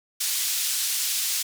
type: band-pass noise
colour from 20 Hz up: pink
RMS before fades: -26 dBFS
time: 0.2-1.43 s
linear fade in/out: 10 ms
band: 4200 to 16000 Hz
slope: 12 dB/octave
effects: none